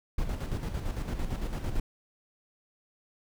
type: noise with tremolo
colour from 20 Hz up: brown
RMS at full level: -30 dBFS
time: 0.18-1.8 s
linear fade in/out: 5 ms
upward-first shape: square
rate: 8.9 Hz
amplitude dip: 50%
effects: none